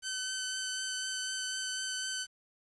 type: tone with vibrato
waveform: 10% pulse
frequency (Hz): 1525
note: G6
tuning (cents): -48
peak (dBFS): -25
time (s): 0.02-2.27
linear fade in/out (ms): 50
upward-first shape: triangle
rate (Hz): 4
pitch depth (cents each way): 13
effects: resampled to 22050 Hz + 10-bit